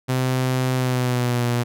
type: tone with pitch glide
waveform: sawtooth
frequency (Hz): 128.6 to 120.68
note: C3 to B2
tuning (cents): -30 to -40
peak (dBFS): -15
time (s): 0.08-1.64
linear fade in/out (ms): 20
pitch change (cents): -110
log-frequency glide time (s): 0.75-1.46
effects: none